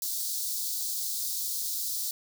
white high-pass noise, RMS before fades -32 dBFS, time 0.02-2.11 s, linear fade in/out 2 ms, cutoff 3900 Hz, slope 48 dB/octave, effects none

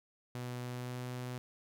sawtooth tone with pitch glide, 123.47 to 124.83 Hz, B2 to B2, 0 to +19 cents, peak -35 dBFS, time 0.35-1.38 s, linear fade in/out 0 ms, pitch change +19 cents, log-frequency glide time 0.64-1.02 s, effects none

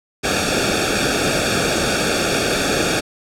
pink noise with comb filter, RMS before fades -18 dBFS, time 0.23-3.01 s, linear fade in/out 20 ms, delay 0.99 ms, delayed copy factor -0.9, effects low-pass 8000 Hz 12 dB/octave

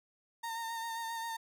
35% pulse tone with vibrato, 915 Hz, A#5, 32 cents flat, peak -35 dBFS, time 0.43-1.37 s, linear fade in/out 10 ms, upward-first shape sine, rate 7.5 Hz, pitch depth 26 cents each way, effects none

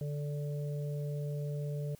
harmonic tone, 146 Hz, D3, 10 cents flat, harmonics 1 / 3 / 4, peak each -34 / -44 / -46 dBFS, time 0.01-1.95 s, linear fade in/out 2 ms, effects white hiss -63 dBFS RMS until 1.99 s

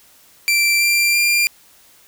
sawtooth tone with pitch steps, 2349 / 2369 / 2390 Hz, D7 / D7 / D7, 0 / +14 / +30 cents, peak -10 dBFS, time 0.48-1.47 s, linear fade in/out 0 ms, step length 330 ms, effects white hiss -50 dBFS RMS until 2.07 s

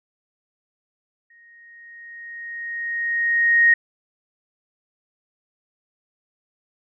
sine tone with exponential growth, 1868 Hz, A#6, 3 cents sharp, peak -10 dBFS, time 1.3-3.74 s, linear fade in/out 5 ms, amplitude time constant 530 ms, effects none

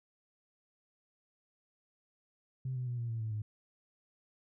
sine tone with pitch steps, 130 / 125.79 / 121.72 / 117.77 / 113.96 / 110.27 / 106.7 Hz, C3 / B2 / B2 / A#2 / A#2 / A2 / G#2, -11 / +32 / -25 / +18 / -39 / +4 / +47 cents, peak -33 dBFS, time 2.65-3.42 s, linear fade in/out 5 ms, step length 110 ms, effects tanh soft clip ceiling -29 dBFS

